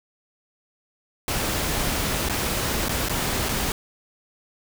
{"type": "noise with dropouts", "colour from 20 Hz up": "pink", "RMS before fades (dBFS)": -25, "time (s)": [1.28, 3.72], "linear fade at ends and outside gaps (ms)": 1, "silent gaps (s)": [[2.288, 2.296], [2.884, 2.893], [3.086, 3.095], [3.487, 3.491]], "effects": []}